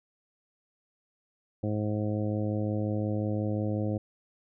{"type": "harmonic tone", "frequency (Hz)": 105.6, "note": "G#2", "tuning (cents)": 29, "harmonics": [1, 2, 3, 4, 5, 6, 7], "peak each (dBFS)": [-30, -33, -34, -41, -36, -44, -46], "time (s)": [1.63, 3.98], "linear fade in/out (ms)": 5, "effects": []}